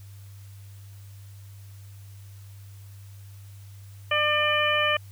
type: harmonic tone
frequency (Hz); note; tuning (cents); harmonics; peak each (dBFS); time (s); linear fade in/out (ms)
599; D5; +34; 1 / 2 / 3 / 4 / 5; -27 / -27 / -27 / -27 / -27; 4.11-4.97; 5
effects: added 99 Hz sine -42 dBFS peak until 5.11 s + white hiss -57 dBFS RMS until 5.11 s